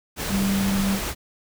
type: tone in noise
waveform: sine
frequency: 196 Hz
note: G3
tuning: in tune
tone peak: -20 dBFS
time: 0.29-0.99 s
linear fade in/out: 50 ms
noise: pink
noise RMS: -28 dBFS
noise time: 0.16-1.15 s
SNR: +5 dB
effects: none